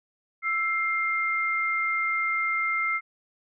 sine tone pair together, 1328 / 2108 Hz, E6 / C7, +12 / +12 cents, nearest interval minor sixth, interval 800 cents, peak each -28 / -25 dBFS, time 0.42-3.01 s, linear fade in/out 50 ms, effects none

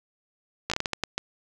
slowing click train, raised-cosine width 0.2 ms, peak -9 dBFS, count 9, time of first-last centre 0.7-1.18 s, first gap 15 ms, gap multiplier 1.38, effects none

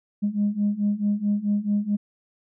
sine beating tone pair, 203.3 / 207.9 Hz, G#3 / G#3, -37 / +2 cents, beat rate 4.6 Hz, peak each -24 / -22 dBFS, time 0.22-1.97 s, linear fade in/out 20 ms, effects tanh soft clip ceiling -15 dBFS

